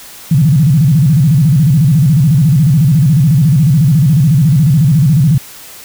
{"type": "tone with vibrato", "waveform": "sine", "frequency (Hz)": 146.83, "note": "D3", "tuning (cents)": 0, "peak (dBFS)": -5, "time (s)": [0.31, 5.38], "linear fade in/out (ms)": 5, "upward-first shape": "square", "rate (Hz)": 14, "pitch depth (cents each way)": 200, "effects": ["white hiss -33 dBFS RMS until 5.84 s"]}